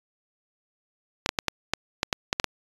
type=clicks; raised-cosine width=0.2 ms; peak=-5 dBFS; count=10; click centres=1.261 / 1.291 / 1.388 / 1.483 / 1.736 / 2.031 / 2.128 / 2.329 / 2.399 / 2.443 s; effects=resampled to 24000 Hz